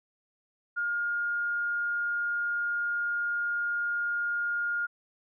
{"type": "tone", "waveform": "sine", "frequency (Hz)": 1418, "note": "F6", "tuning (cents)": 26, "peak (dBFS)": -27, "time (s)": [0.76, 4.87], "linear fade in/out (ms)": 20, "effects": []}